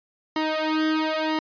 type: tone with flanger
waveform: sawtooth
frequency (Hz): 312.8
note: D#4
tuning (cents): +9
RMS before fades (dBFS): -24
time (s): 0.36-1.39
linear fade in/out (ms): 2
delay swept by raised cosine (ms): 1 to 2.6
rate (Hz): 1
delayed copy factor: +1
effects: resampled to 11025 Hz